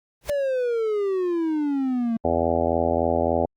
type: noise with exponential growth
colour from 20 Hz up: pink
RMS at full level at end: -27 dBFS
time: 0.21-0.3 s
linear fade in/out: 2 ms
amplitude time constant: 18 ms
type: exponential sweep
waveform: triangle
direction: down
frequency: 587.3 to 224.2 Hz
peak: -19 dBFS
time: 0.29-2.17 s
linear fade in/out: 5 ms
type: harmonic tone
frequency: 83.5 Hz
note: E2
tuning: 23 cents sharp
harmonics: 1 / 2 / 3 / 4 / 5 / 6 / 7 / 8 / 9 / 10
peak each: -30 / -36 / -28 / -30 / -28 / -28 / -25 / -28 / -28 / -33 dBFS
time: 2.24-3.46 s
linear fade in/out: 10 ms
effects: Opus 48 kbps